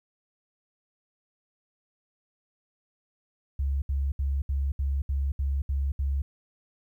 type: tone bursts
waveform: sine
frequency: 69 Hz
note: C#2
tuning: 7 cents flat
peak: -24 dBFS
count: 9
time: 3.59-6.22 s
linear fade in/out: 5 ms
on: 230 ms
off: 70 ms
effects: 11-bit